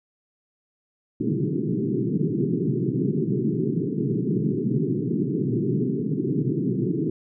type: band-pass noise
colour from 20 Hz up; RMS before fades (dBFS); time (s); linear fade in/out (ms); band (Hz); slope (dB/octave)
pink; -24; 1.2-7.1; 5; 120 to 420; 96
effects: none

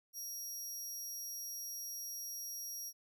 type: tone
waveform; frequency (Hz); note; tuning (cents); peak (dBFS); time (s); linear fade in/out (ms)
25% pulse; 5660; F8; +22; -37; 0.13-2.93; 50
effects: none

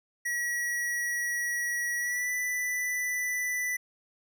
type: tone with pitch glide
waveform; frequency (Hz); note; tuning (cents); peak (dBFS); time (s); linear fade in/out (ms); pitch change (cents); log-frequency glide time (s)
square; 1921 to 1984.2; B6 to B6; -48 to +8; -29; 0.25-3.77; 10; +56; 1.98-2.32
effects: none

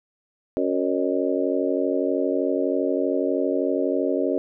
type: harmonic tone with a mistuned harmonic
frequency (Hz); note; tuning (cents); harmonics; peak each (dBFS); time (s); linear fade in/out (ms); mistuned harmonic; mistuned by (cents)
92.5; F#2; 0; 3 / 4 / 5 / 6 / 7; -25 / -26 / -27 / -28 / -28; 0.57-4.38; 0; 7; -80
effects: none

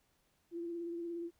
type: tone with vibrato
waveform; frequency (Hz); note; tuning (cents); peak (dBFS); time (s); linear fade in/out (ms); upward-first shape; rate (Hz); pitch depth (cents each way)
sine; 340.5; F4; -44; -38; 0.51-1.31; 50; triangle; 17; 31
effects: pink hiss -75 dBFS RMS until 1.39 s

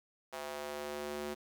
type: tone with high-pass filter sweep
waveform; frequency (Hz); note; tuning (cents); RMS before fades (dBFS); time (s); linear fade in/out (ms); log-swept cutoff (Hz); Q
square; 73.42; D2; 0; -41; 0.32-1.35; 20; 640 to 320; 1.6
effects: 10-bit

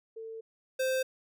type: tone pair in turn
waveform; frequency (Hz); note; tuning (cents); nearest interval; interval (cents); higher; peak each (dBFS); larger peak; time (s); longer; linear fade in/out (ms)
sine / square; 448 / 521.4; A4 / C5; +31 / -6; minor third; 263; second; -39 / -28; second; 0.16-0.41 / 0.79-1.03; first; 10
effects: none

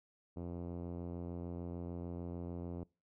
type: tone with low-pass filter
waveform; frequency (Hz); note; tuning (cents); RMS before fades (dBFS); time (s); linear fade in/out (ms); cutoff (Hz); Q
5% pulse; 86.7; F2; -12; -43; 0.36-2.84; 10; 320; 0.6
effects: noise-tail reverb RT60 0.3 s tail -24 dB re dry

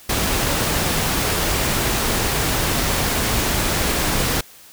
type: noise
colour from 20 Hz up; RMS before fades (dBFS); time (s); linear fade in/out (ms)
pink; -20; 0.09-4.41; 5
effects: white hiss -45 dBFS RMS until 4.72 s

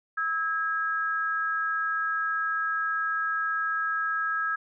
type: tone pair together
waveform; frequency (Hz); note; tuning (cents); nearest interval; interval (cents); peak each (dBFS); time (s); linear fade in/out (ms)
sine; 1300 / 1638.3; E6 / G#6; -24 / -24; major third; 400; -28; 0.17-4.56; 10
effects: none

